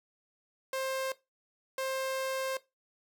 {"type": "tone bursts at uneven times", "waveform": "sawtooth", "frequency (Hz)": 529, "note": "C5", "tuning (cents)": 19, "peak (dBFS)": -28, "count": 2, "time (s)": [[0.73, 1.12], [1.78, 2.57]], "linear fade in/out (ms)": 2, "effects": ["noise-tail reverb RT60 0.2 s tail -17 dB re dry"]}